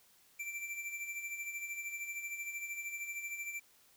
square tone with tremolo, 2346 Hz, D7, 2 cents flat, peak -38 dBFS, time 0.39-3.6 s, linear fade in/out 10 ms, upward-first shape sine, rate 13 Hz, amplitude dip 55%, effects white hiss -66 dBFS RMS until 3.96 s

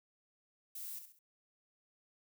violet noise with echo, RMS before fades -45 dBFS, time 0.75-0.99 s, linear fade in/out 5 ms, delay 67 ms, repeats 3, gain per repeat -8 dB, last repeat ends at 1.191 s, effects none

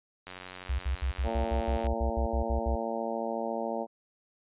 click train, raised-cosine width 0.3 ms, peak -26 dBFS, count 148, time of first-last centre 0.27-1.868 s, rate 92 Hz
sine tone bursts, 65.41 Hz, C2, in tune, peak -26 dBFS, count 13, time 0.69-2.758 s, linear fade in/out 10 ms, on 100 ms, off 64 ms
harmonic tone, 114 Hz, A#2, 38 cents flat, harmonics 2 / 3 / 4 / 5 / 6 / 7 / 8, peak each -37 / -40 / -38 / -35 / -37 / -39 / -41 dBFS, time 1.23-3.87 s, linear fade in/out 50 ms
effects resampled to 8000 Hz

